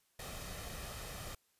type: noise with comb filter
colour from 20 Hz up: pink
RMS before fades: -45 dBFS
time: 0.19-1.35 s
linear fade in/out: 5 ms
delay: 1.6 ms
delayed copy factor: +0.5
effects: white hiss -75 dBFS RMS until 1.59 s + resampled to 32000 Hz